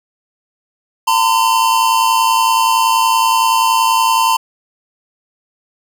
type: tone pair together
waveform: square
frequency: 908.4 / 1019 Hz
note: A#5 / C6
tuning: -45 / -46 cents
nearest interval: major second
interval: 199 cents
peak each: -14 dBFS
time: 1.07-4.37 s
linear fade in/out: 10 ms
effects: none